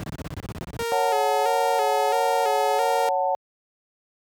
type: noise bursts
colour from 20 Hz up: brown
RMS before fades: -29 dBFS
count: 14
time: 0-0.827 s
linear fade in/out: 0 ms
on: 34 ms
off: 27 ms
type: tone with vibrato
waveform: sawtooth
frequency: 444.1 Hz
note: A4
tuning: 16 cents sharp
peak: -21 dBFS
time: 0.79-3.09 s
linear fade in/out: 2 ms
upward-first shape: square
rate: 1.5 Hz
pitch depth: 77 cents each way
type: chord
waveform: sine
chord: F# minor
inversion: second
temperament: just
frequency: 555 / 740 / 888 Hz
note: C#5 / F#5 / A5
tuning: +2 / 0 / +16 cents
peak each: -25 / -24 / -25 dBFS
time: 0.92-3.35 s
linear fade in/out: 0 ms
effects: high-pass 80 Hz 12 dB/octave